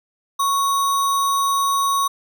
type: tone with sample-and-hold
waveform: sine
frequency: 1108.7 Hz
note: C#6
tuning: in tune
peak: -16 dBFS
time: 0.39-2.08 s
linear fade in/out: 10 ms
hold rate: 4900 Hz
effects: none